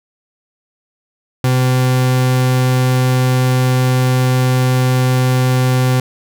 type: tone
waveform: 40% pulse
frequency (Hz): 127.8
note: C3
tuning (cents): -40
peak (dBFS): -10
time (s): 1.44-6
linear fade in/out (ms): 2
effects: none